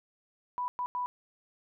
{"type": "tone bursts at uneven times", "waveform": "sine", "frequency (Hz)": 987.8, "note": "B5", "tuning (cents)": 0, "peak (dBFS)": -30, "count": 3, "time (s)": [[0.58, 0.68], [0.79, 0.86], [0.95, 1.06]], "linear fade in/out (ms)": 0, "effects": []}